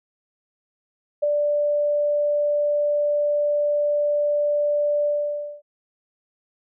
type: tone with ADSR envelope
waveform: sine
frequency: 587.3 Hz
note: D5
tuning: in tune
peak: -15 dBFS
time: 1.22-5.62 s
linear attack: 16 ms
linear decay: 8 ms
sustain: -3 dB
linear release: 560 ms
effects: none